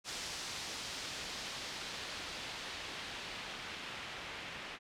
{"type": "noise with low-pass filter sweep", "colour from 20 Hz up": "white", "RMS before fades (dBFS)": -44, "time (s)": [0.04, 4.79], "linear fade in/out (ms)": 50, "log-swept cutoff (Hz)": [5800, 2600], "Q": 1.1, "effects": []}